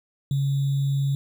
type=tone with sample-and-hold; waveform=sine; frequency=138.59 Hz; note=C#3; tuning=in tune; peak=-20 dBFS; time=0.31-1.15 s; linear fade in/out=2 ms; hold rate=3675 Hz; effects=none